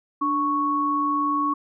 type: tone pair together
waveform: sine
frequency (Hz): 293.9 / 1108.7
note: D4 / C#6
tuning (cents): +1 / 0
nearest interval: octave + major seventh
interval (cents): 2299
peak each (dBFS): -26 / -21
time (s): 0.21-1.54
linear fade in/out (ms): 10
effects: none